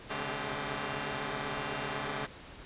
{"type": "tone cluster", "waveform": "5% pulse", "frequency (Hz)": [128.7, 133.4, 144.6, 212.9, 395.2], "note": ["C3", "C3", "D3", "G#3", "G4"], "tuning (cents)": [-28, 34, -27, 43, 14], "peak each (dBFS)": [-32, -34, -27, -28, -29], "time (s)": [0.09, 2.27], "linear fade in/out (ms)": 20, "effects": ["pink hiss -49 dBFS RMS until 2.65 s", "resampled to 8000 Hz"]}